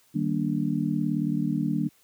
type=chord; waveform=sine; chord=Eb major seventh; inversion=none; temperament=just; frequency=155.56 / 194.45 / 233.3 / 291.7 Hz; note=Eb3 / G3 / Bb3 / D4; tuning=0 / -14 / +2 / -12 cents; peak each=-29 dBFS; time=0.14-1.89 s; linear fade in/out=20 ms; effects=white hiss -62 dBFS RMS until 2.03 s + high-pass 60 Hz 12 dB/octave